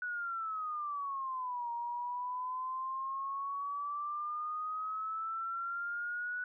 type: exponential two-way sweep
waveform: sine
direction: down then up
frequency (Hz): 1480 to 940 to 1480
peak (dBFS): -35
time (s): 0.02-6.44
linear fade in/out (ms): 2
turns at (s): 1.71
effects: none